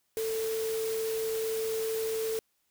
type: tone in noise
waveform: sine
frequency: 444.4 Hz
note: A4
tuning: 17 cents sharp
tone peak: -29 dBFS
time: 0.17-2.39 s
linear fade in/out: 0 ms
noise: white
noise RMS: -40 dBFS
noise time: 0.17-2.39 s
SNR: +8 dB
effects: white hiss -75 dBFS RMS until 2.7 s